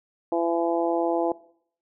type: harmonic tone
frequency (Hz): 168.7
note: E3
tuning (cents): +40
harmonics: 2 / 3 / 4 / 5 / 6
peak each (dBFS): -25 / -28 / -27 / -30 / -39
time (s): 0.32-1.32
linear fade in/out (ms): 2
effects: noise-tail reverb RT60 0.6 s tail -19 dB re dry